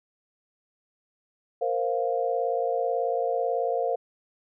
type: chord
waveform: sine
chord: Bb suspended second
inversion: none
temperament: just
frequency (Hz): 466.2 / 524.4 / 699.2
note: Bb4 / C5 / F5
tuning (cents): 0 / +4 / +2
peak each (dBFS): -28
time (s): 1.61-3.96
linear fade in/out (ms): 10
effects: none